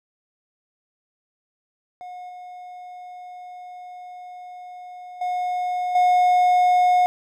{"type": "tone with level steps", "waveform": "triangle", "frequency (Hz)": 723, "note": "F#5", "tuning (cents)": -40, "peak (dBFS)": [-32, -34, -20, -12], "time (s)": [2.01, 7.06], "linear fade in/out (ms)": 0, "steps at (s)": [2.29, 5.21, 5.95], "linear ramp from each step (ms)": 5, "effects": []}